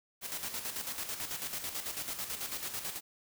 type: noise with tremolo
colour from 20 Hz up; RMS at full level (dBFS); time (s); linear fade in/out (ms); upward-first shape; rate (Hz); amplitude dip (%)
white; -37; 0.21-3.01; 50; square; 9.1; 55
effects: none